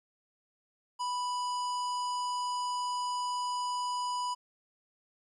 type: harmonic tone with a mistuned harmonic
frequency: 987.8 Hz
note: B5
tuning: in tune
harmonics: 1 / 3 / 5 / 7 / 9 / 10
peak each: -31 / -45 / -43 / -48 / -55 / -55 dBFS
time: 0.99-4.35 s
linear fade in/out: 20 ms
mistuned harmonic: 9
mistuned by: -56 cents
effects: 12-bit